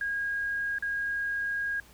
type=tone with dropouts; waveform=sine; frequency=1633 Hz; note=G#6; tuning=30 cents flat; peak=-28 dBFS; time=0.01-1.8 s; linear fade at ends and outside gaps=2 ms; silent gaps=0.785-0.824 s; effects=added 60 Hz sine -55 dBFS peak until 1.93 s + pink hiss -56 dBFS RMS until 1.93 s